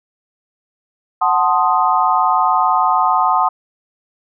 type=chord; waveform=sine; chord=F# diminished seventh; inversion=none; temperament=equal; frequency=740 / 880 / 1046.5 / 1244.5 Hz; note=F#5 / A5 / C6 / Eb6; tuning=0 / 0 / 0 / 0 cents; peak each=-17 dBFS; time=1.21-3.49 s; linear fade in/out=10 ms; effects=none